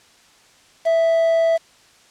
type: tone with quantisation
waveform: triangle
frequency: 659.3 Hz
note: E5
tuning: in tune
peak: -12 dBFS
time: 0.85-1.58 s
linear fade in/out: 20 ms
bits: 6
effects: white hiss -52 dBFS RMS until 2.1 s + low-pass 7000 Hz 12 dB/octave